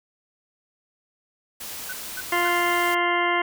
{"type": "noise", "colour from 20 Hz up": "white", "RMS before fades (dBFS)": -35, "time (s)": [1.6, 2.95], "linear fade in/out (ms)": 10}
{"type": "tone bursts", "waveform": "sine", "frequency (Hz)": 1500, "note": "F#6", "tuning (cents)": 23, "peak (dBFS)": -30, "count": 3, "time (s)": [1.89, 2.487], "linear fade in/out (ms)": 5, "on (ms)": 39, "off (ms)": 240}
{"type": "harmonic tone", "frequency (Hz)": 349.2, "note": "F4", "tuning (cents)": 0, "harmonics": [1, 2, 3, 4, 5, 6, 8, 9], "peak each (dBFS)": [-27, -27, -25, -31, -30, -25, -35, -36], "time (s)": [2.32, 3.42], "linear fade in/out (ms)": 5}
{"effects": []}